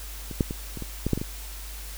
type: clicks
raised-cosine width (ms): 3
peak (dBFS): -22 / -8 / -18 / -22 / -21 / -12 / -8 / -15 / -16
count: 9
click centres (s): 0.312 / 0.408 / 0.509 / 0.773 / 0.823 / 1.066 / 1.133 / 1.176 / 1.215
effects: added 50 Hz sine -37 dBFS peak until 1.97 s + white hiss -42 dBFS RMS until 1.97 s